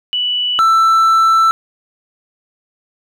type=tone pair in turn; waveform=sine / triangle; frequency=2960 / 1328.9 Hz; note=F#7 / E6; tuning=0 / +14 cents; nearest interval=octave + major second; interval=1386 cents; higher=first; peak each=-14 / -6 dBFS; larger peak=second; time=0.13-0.59 / 0.59-1.51 s; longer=second; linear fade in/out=0 ms; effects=none